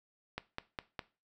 click train, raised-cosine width 0.3 ms, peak -21 dBFS, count 4, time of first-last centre 0.38-0.992 s, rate 4.9 Hz, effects noise-tail reverb RT60 0.3 s tail -17 dB re dry

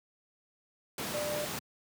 sine tone in noise, 594 Hz, D5, 20 cents sharp, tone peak -33 dBFS, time 1.14-1.45 s, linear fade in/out 2 ms, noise pink, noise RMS -36 dBFS, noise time 0.98-1.59 s, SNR 0 dB, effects high-pass 150 Hz 12 dB/octave

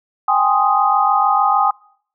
sine chord, Ab major seventh, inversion third, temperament equal, 784 / 830.6 / 1046.5 / 1244.5 Hz, G5 / Ab5 / C6 / Eb6, 0 / 0 / 0 / 0 cents, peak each -17 / -17 / -21 / -16 dBFS, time 0.28-1.71 s, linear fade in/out 5 ms, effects noise-tail reverb RT60 0.6 s tail -25 dB re dry

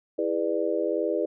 sine chord, E dominant seventh, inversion none, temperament just, 329.6 / 412 / 494.4 / 593.3 Hz, E4 / G#4 / B4 / D5, 0 / -14 / +2 / +18 cents, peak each -29 dBFS, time 0.18-1.26 s, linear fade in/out 10 ms, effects none

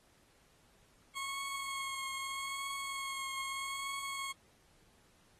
20% pulse tone with vibrato, 1091 Hz, C#6, 28 cents flat, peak -33 dBFS, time 1.15-4.33 s, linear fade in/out 20 ms, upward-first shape triangle, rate 0.8 Hz, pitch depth 20 cents each way, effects pink hiss -68 dBFS RMS until 5.39 s + AAC 32 kbps

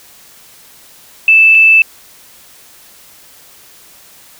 sine tone pair in turn, 2637 / 2637 Hz, E7 / E7, 0 / 0 cents, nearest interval unison, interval 0 cents, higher neither, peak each -3 dBFS, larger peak neither, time 1.28-1.55 / 1.55-1.82 s, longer neither, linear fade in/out 2 ms, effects white hiss -41 dBFS RMS until 4.39 s

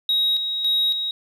sine tone with tremolo, 3800 Hz, A#7, 33 cents sharp, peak -15 dBFS, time 0.09-1.11 s, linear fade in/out 2 ms, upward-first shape square, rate 1.8 Hz, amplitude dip 55%, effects tanh soft clip ceiling -15 dBFS + 9-bit

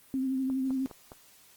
sine tone with vibrato, 263.5 Hz, C4, 12 cents sharp, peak -27 dBFS, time 0.14-0.86 s, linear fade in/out 0 ms, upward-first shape sine, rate 12 Hz, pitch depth 31 cents each way
click train, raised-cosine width 1 ms, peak -30 dBFS, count 4, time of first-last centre 0.5-1.119 s, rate 4.85 Hz
effects white hiss -58 dBFS RMS until 1.56 s + Opus 24 kbps

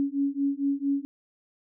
sine beating tone pair, 277.2 / 281.6 Hz, C#4 / C#4, 0 / +27 cents, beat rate 4.4 Hz, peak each -27 dBFS, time 0-1.05 s, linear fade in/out 0 ms, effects none

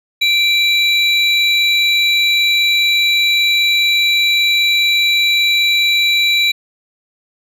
triangle tone pair together, 2346 / 3925 Hz, D7 / B7, -2 / -11 cents, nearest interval major sixth, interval 891 cents, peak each -12 dBFS, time 0.21-6.52 s, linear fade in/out 10 ms, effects none

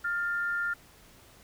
sine tone pair together, 1404 / 1787.1 Hz, F6 / A6, +9 / +26 cents, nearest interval major third, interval 417 cents, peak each -28 / -37 dBFS, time 0.04-0.74 s, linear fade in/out 10 ms, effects pink hiss -56 dBFS RMS until 1.43 s

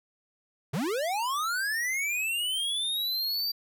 square linear sweep, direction up, 116.2 to 4699 Hz, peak -28 dBFS, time 0.73-3.52 s, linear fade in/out 10 ms, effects none

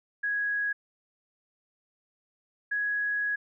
sine tone pair in turn, 1661.2 / 1668.7 Hz, G#6 / G#6, 0 / +8 cents, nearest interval unison, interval 8 cents, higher second, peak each -26 dBFS, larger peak neither, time 0.23-0.73 / 2.71-3.36 s, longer second, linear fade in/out 10 ms, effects none

